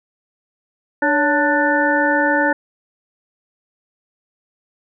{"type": "harmonic tone with a mistuned harmonic", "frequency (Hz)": 295.5, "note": "D4", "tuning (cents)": 11, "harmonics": [1, 2, 3, 5, 6], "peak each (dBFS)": [-20, -20, -20, -20, -20], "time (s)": [1.02, 2.53], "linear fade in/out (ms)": 5, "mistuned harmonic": 2, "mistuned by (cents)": -78, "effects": []}